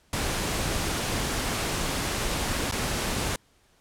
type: noise with dropouts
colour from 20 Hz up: pink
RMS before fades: -28 dBFS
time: 0.13-3.36 s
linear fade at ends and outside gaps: 2 ms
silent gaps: 2.713-2.722 s
effects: pink hiss -63 dBFS RMS until 3.8 s + low-pass 11000 Hz 12 dB/octave